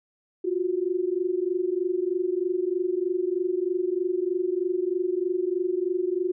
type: tone pair together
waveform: sine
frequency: 350.5 / 373.7 Hz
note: F4 / F#4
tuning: +6 / +17 cents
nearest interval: minor second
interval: 111 cents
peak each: -26 dBFS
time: 0.44-6.32 s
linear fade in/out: 10 ms
effects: none